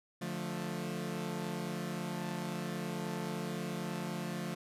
sawtooth chord, D minor, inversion none, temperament equal with one note detuned, 146.83 / 176.24 / 220 Hz, D3 / F3 / A3, 0 / +16 / 0 cents, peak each -39 / -35 / -37 dBFS, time 0.21-4.55 s, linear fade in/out 10 ms, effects resampled to 32000 Hz

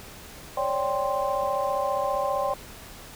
sine tone cluster, 547 / 582 / 786 / 1046 Hz, C#5 / D5 / G5 / C6, -23 / -16 / +4 / -1 cents, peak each -29 dBFS, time 0.57-2.54 s, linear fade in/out 5 ms, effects pink hiss -44 dBFS RMS until 3.15 s

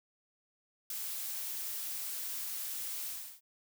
blue noise with ADSR envelope, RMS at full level -36 dBFS, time 0.9-3.41 s, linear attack 4 ms, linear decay 4 ms, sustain -3 dB, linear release 350 ms, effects none

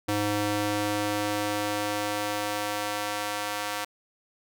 square tone with high-pass filter sweep, 103.83 Hz, G#2, in tune, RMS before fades -29 dBFS, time 0.08-3.85 s, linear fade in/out 10 ms, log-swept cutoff 230 to 810 Hz, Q 0.79, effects none

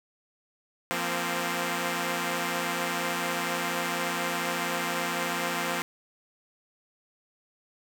5% pulse chord, F suspended fourth, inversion none, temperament equal with one note detuned, 173.01 / 233.1 / 261.6 Hz, F3 / Bb3 / C4, -16 / 0 / 0 cents, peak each -20 / -22 / -21 dBFS, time 0.91-5.82 s, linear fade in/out 0 ms, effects none

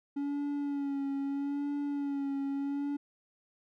triangle tone with vibrato, 281.8 Hz, C#4, 29 cents sharp, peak -29 dBFS, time 0.16-2.97 s, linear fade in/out 10 ms, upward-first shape sine, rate 0.78 Hz, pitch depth 34 cents each way, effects none

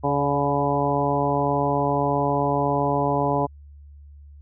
harmonic tone with a mistuned harmonic, 141.7 Hz, C#3, 38 cents sharp, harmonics 1 / 2 / 3 / 4 / 5 / 6 / 7, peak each -27 / -27 / -27 / -27 / -27 / -27 / -27 dBFS, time 0.03-3.47 s, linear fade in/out 20 ms, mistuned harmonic 4, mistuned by +23 cents, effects added 72 Hz sine -42 dBFS peak until 4.41 s

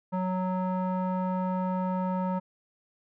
square tone with low-pass filter, 185 Hz, F#3, in tune, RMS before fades -29 dBFS, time 0.12-2.4 s, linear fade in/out 20 ms, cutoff 1000 Hz, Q 2.9, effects none

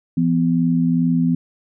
sine tone pair together, 168.9 / 251.4 Hz, E3 / B3, +42 / +31 cents, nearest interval perfect fifth, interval 689 cents, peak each -17 dBFS, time 0.17-1.35 s, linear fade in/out 5 ms, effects none

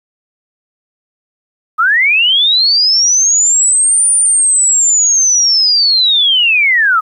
sine linear two-way sweep, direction up then down, 1226 to 9397 to 1226 Hz, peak -7 dBFS, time 1.78-7.01 s, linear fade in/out 20 ms, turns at 4.1 s, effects 8-bit

